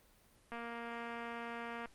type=click train; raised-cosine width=0.5 ms; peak=-30 dBFS; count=314; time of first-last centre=0.52-1.858 s; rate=234 Hz; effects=pink hiss -67 dBFS RMS until 1.94 s + Opus 32 kbps